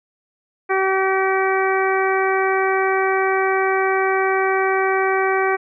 harmonic tone, 382.8 Hz, G4, 41 cents flat, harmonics 1 / 2 / 3 / 4 / 5 / 6, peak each -19 / -22 / -24 / -25 / -26 / -27 dBFS, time 0.69-5.57 s, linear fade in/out 20 ms, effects none

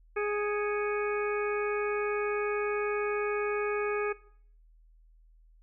harmonic tone with a mistuned harmonic, 415.3 Hz, G#4, in tune, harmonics 1 / 2 / 3 / 4 / 5 / 6, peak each -29 / -41 / -37 / -38 / -40 / -41 dBFS, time 0.16-4.13 s, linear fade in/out 10 ms, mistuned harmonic 5, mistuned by +110 cents, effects noise-tail reverb RT60 0.6 s tail -20 dB re dry + added 40 Hz sine -56 dBFS peak until 5.62 s

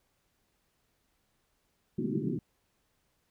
pink band-pass noise, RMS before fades -32 dBFS, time 1.98-2.39 s, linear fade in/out 5 ms, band 130 to 390 Hz, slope 96 dB/octave, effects pink hiss -75 dBFS RMS until 3.3 s

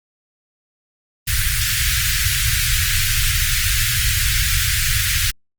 pink band-stop noise, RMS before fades -18 dBFS, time 1.27-5.31 s, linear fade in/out 10 ms, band 130 to 1500 Hz, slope 48 dB/octave, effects Opus 24 kbps

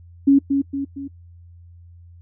sine tone with echo, 277.2 Hz, C#4, in tune, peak -9 dBFS, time 0.27-0.39 s, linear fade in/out 10 ms, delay 230 ms, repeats 3, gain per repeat -6 dB, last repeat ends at 1.08 s, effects noise-tail reverb RT60 0.1 s tail -24 dB re dry + added 86 Hz sine -42 dBFS peak until 2.21 s

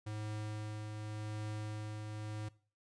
square tone with tremolo, 106.8 Hz, G#2, 49 cents sharp, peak -39 dBFS, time 0.06-2.49 s, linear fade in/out 10 ms, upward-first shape triangle, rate 0.88 Hz, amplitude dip 35%, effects noise-tail reverb RT60 0.4 s tail -19 dB re dry + resampled to 22050 Hz

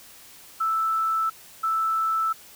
sine tone pair in turn, 1318.5 / 1318.5 Hz, E6 / E6, 0 / 0 cents, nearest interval unison, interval 0 cents, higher neither, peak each -21 dBFS, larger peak neither, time 0.6-1.3 / 1.63-2.33 s, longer neither, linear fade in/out 10 ms, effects white hiss -48 dBFS RMS until 2.55 s

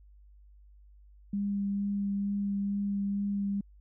sine tone with vibrato, 200.6 Hz, G3, 40 cents sharp, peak -28 dBFS, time 1.33-3.61 s, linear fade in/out 5 ms, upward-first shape sine, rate 2.2 Hz, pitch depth 10 cents each way, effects added 50 Hz sine -53 dBFS peak until 3.8 s

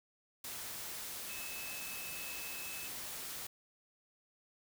sine tone in noise, 2598 Hz, E7, 26 cents flat, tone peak -47 dBFS, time 1.29-2.88 s, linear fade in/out 5 ms, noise white, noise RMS -44 dBFS, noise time 0.44-3.47 s, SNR -6 dB, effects none

